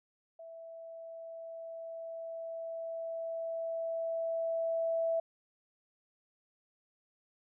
sine tone with level ramp, 659.3 Hz, E5, in tune, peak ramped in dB -46 to -28 dBFS, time 0.39-5.2 s, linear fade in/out 5 ms, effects none

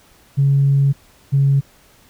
sine tone pair in turn, 139 / 138.47 Hz, C#3 / C#3, +5 / -2 cents, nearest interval unison, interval 7 cents, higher first, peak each -10 dBFS, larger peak neither, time 0.37-0.93 / 1.32-1.61 s, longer first, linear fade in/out 20 ms, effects tanh soft clip ceiling -6 dBFS + pink hiss -51 dBFS RMS until 2.09 s

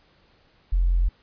triangle tone with tanh clipping, 43.65 Hz, F1, in tune, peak -17 dBFS, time 0.72-1.09 s, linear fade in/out 10 ms, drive 4 dB, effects pink hiss -60 dBFS RMS until 1.22 s + resampled to 11025 Hz

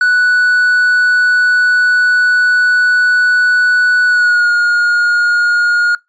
triangle tone with pitch glide, 1480 to 1432.1 Hz, F#6 to F6, 0 to +43 cents, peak -6 dBFS, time 0.01-5.95 s, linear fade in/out 2 ms, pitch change -57 cents, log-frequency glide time 4.06-4.51 s, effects noise-tail reverb RT60 0.2 s tail -24 dB re dry + resampled to 16000 Hz

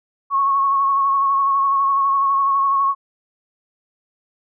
sine tone with vibrato, 1100 Hz, C#6, 14 cents flat, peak -14 dBFS, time 0.3-2.95 s, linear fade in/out 50 ms, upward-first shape sine, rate 12 Hz, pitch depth 29 cents each way, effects none

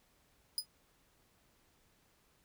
sawtooth tone with exponential decay, 4978 Hz, D#8, in tune, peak -26 dBFS, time 0.58-0.66 s, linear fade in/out 1 ms, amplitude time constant 16 ms, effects pink hiss -71 dBFS RMS until 2.44 s

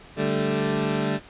20% pulse chord, D suspended fourth, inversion none, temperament equal, 146.83 / 196 / 220 Hz, D3 / G3 / A3, 0 / 0 / 0 cents, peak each -22 dBFS, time 0.16-1.2 s, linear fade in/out 50 ms, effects pink hiss -47 dBFS RMS until 1.29 s + resampled to 8000 Hz

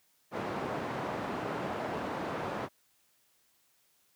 white band-pass noise, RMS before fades -36 dBFS, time 0.31-2.69 s, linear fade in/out 50 ms, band 110 to 880 Hz, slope 12 dB/octave, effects white hiss -70 dBFS RMS until 4.15 s + high-pass 60 Hz 12 dB/octave

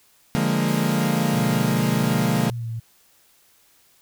40% pulse chord, Bb dominant seventh, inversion first, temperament equal, 146.83 / 174.61 / 207.7 / 233.1 Hz, D3 / F3 / Ab3 / Bb3, 0 / 0 / 0 / 0 cents, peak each -24 dBFS, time 0.35-2.5 s, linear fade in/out 0 ms
white noise, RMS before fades -39 dBFS, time 0.68-2.46 s, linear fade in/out 0 ms
sine tone with pitch glide, 125.1 to 114.06 Hz, B2 to A#2, +23 to -37 cents, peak -26 dBFS, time 1.33-2.8 s, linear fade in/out 10 ms, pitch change -160 cents, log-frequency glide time 2.38-2.68 s
effects white hiss -58 dBFS RMS until 4.01 s

